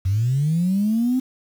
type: linear sweep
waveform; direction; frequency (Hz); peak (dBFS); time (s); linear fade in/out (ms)
sine; up; 89.7 to 261.6; -16; 0.05-1.2; 10
effects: tanh soft clip ceiling -12 dBFS + 7-bit